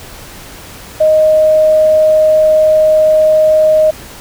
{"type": "tone", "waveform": "sine", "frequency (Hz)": 622.3, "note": "D#5", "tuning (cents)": 0, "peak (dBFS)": -5, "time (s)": [1, 3.91], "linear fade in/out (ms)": 10, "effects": ["pink hiss -32 dBFS RMS until 4.2 s"]}